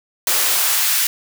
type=noise with high-pass filter sweep; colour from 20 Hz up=white; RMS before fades=-17 dBFS; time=0.27-1.07 s; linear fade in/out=2 ms; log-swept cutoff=340 to 1600 Hz; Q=0.7; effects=none